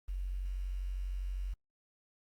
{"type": "tone with quantisation", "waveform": "sine", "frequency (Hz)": 46.25, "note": "F#1", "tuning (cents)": 0, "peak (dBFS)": -34, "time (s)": [0.08, 1.54], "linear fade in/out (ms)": 10, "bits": 10, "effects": ["Opus 32 kbps"]}